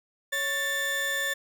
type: tone pair together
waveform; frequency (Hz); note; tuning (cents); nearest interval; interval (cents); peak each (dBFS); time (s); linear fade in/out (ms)
35% pulse; 555 / 1768.6; C#5 / A6; +2 / +8; octave + minor sixth; 2006; -34 / -25; 0.32-1.34; 10
effects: none